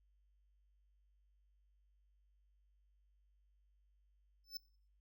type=tone with exponential growth; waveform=square; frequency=5274 Hz; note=E8; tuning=in tune; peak=-39 dBFS; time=4.44-4.57 s; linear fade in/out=2 ms; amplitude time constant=27 ms; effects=noise-tail reverb RT60 0.5 s tail -22 dB re dry + added 50 Hz sine -70 dBFS peak until 5 s